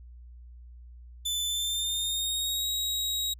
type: tone with pitch glide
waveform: sawtooth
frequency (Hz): 3515 to 3811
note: A7 to A#7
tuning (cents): -2 to +38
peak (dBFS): -25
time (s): 1.25-3.34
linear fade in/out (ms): 10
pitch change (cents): +140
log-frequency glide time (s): 1.46-2.67
effects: added 60 Hz sine -45 dBFS peak until 3.39 s